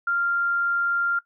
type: tone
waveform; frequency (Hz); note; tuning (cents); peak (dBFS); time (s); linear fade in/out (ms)
sine; 1392; F6; -6; -20; 0.07-1.19; 5
effects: noise-tail reverb RT60 0.1 s tail -18 dB re dry